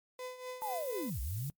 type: tone with tremolo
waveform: 35% pulse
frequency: 505 Hz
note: B4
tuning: 39 cents sharp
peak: -37 dBFS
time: 0.19-1.1 s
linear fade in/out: 2 ms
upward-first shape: triangle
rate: 4.1 Hz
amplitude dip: 75%
type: noise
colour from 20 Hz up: violet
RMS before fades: -46 dBFS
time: 0.61-1.5 s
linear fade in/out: 10 ms
type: linear two-way sweep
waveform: sine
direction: down then up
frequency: 899 to 55 to 151 Hz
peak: -35 dBFS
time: 0.62-1.5 s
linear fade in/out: 0 ms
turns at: 1.2 s
effects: noise-tail reverb RT60 0.1 s tail -23 dB re dry + MP3 96 kbps